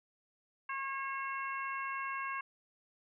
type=harmonic tone; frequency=543 Hz; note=C#5; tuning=36 cents flat; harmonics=2 / 3 / 4 / 5; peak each=-38 / -42 / -44 / -46 dBFS; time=0.69-2.41 s; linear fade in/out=5 ms; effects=none